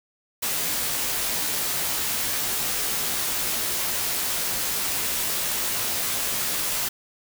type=noise with comb filter; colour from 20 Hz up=white; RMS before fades=-26 dBFS; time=0.42-6.89 s; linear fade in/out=10 ms; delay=15 ms; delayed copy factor=-0.55; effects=none